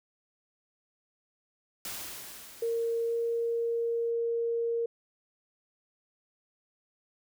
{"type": "noise with exponential decay", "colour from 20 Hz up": "white", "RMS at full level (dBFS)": -37, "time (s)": [1.85, 4.11], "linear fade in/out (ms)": 1, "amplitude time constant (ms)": 490}
{"type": "tone with pitch glide", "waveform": "sine", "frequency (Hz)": [462.2, 465.1], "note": ["A#4", "A#4"], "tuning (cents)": [-15, -4], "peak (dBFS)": -27, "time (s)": [2.62, 4.86], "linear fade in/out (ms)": 5, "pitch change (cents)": 11, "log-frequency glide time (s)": [3.05, 3.13]}
{"effects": []}